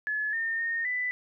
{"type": "tone with pitch steps", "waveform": "sine", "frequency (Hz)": [1711, 1819, 1841, 1991], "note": ["A6", "A#6", "A#6", "B6"], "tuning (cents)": [-49, -43, -22, 14], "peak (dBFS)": -27, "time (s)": [0.07, 1.11], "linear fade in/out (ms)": 0, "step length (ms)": 260, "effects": []}